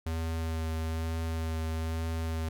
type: tone with vibrato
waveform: square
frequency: 81 Hz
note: E2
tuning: 30 cents flat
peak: -31 dBFS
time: 0.06-2.49 s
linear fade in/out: 5 ms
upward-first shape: sine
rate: 1.1 Hz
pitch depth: 14 cents each way
effects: none